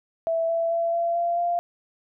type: tone with pitch steps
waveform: sine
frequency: 659.3 / 666.2 / 673.2 / 680.2 / 687.3 / 694.5 Hz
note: E5 / E5 / E5 / F5 / F5 / F5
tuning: 0 / +18 / +36 / -46 / -28 / -10 cents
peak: -21 dBFS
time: 0.27-1.59 s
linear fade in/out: 0 ms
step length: 220 ms
effects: none